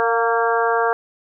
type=harmonic tone with a mistuned harmonic; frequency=230 Hz; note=A#3; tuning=23 cents flat; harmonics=2 / 3 / 4 / 5 / 6 / 7; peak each=-20 / -22 / -23 / -24 / -25 / -25 dBFS; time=0-0.93 s; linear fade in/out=0 ms; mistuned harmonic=3; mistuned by=+25 cents; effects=none